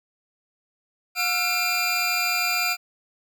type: tone cluster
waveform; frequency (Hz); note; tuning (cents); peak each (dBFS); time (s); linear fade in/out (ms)
25% pulse; 719 / 1348 / 2389; F#5 / E6 / D7; -50 / +38 / +29; -26 / -25 / -19; 1.15-2.77; 50
effects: none